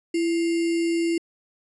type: tone with sample-and-hold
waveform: sine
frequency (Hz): 334.9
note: E4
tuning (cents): +27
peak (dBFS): -20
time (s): 0.14-1.18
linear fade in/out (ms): 5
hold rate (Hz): 2450
effects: resampled to 24000 Hz